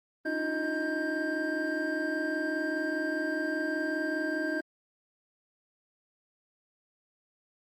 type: tone cluster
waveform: triangle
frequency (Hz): 289.7 / 314.7 / 354 / 625 / 1583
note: D4 / D#4 / F4 / D#5 / G6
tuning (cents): -24 / +20 / +23 / +8 / +17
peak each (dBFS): -36 / -31 / -37 / -34 / -32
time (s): 0.25-4.61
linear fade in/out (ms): 10
effects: Opus 24 kbps